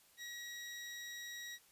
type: tone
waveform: 20% pulse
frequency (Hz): 1910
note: A#6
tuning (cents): +42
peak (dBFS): -40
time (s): 0.17-1.59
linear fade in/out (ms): 50
effects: white hiss -67 dBFS RMS until 1.71 s + resampled to 32000 Hz